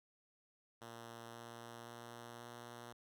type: tone with pitch steps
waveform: 5% pulse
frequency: 116.54 / 117.42 / 118.3 / 119.2 Hz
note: A#2 / A#2 / A#2 / A#2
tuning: 0 / +13 / +26 / +39 cents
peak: -39 dBFS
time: 0.81-2.93 s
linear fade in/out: 10 ms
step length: 530 ms
effects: none